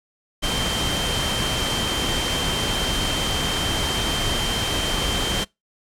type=tone in noise; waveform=sine; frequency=3136 Hz; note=G7; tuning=in tune; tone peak=-26 dBFS; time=0.42-5.45 s; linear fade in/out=20 ms; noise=pink; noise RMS=-24 dBFS; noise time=0.42-5.45 s; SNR=-5 dB; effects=noise-tail reverb RT60 0.2 s tail -25 dB re dry + low-pass 10000 Hz 12 dB/octave